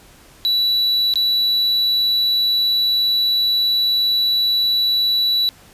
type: tone with dropouts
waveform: triangle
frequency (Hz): 3941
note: B7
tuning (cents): -4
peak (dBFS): -13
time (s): 0.45-5.49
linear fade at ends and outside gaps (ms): 0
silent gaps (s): 1.138-1.157
effects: pink hiss -47 dBFS RMS until 5.73 s + resampled to 32000 Hz